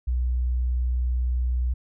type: tone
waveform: sine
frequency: 61.74 Hz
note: B1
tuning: in tune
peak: -21 dBFS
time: 0.07-1.74 s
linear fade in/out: 10 ms
effects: none